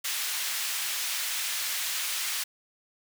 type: high-pass noise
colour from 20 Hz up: pink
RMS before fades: -31 dBFS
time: 0.04-2.44 s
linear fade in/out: 10 ms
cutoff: 2100 Hz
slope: 12 dB/octave
effects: none